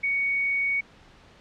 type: tone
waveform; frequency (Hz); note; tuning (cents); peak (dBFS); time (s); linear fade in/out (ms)
sine; 2233; C#7; +12; -22; 0.03-0.81; 10
effects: pink hiss -53 dBFS RMS until 1.4 s + low-pass 4000 Hz 12 dB/octave